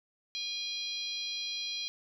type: harmonic tone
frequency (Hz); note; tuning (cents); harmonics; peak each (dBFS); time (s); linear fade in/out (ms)
815; G#5; -33; 3 / 4 / 5 / 6 / 7; -43 / -39 / -37 / -46 / -47; 0.35-1.88; 0
effects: 11-bit